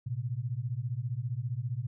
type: beating tone pair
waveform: sine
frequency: 114.2 / 129.2 Hz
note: A#2 / C3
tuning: -35 / -21 cents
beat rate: 15 Hz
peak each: -34 / -34 dBFS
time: 0.06-1.87 s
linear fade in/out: 10 ms
effects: none